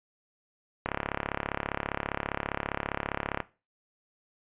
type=click train; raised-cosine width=0.5 ms; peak=-13 dBFS; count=90; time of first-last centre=0.86-3.403 s; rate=35 Hz; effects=noise-tail reverb RT60 0.3 s tail -17 dB re dry + resampled to 8000 Hz